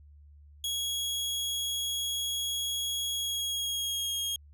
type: tone with pitch glide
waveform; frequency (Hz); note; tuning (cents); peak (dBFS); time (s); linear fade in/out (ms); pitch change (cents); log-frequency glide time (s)
sawtooth; 3322 to 3261; G#7 to G#7; 0 to -32; -27; 0.64-4.36; 2; -32; 3.13-4.13
effects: added 73 Hz sine -51 dBFS peak until 4.53 s